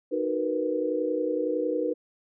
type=chord; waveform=sine; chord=B major seventh; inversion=first; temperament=just; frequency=308.7 / 370.4 / 463 / 493.9 Hz; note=D#4 / F#4 / A#4 / B4; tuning=-14 / +2 / -12 / 0 cents; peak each=-30 / -33 / -31 / -28 dBFS; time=0.11-1.94 s; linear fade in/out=20 ms; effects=none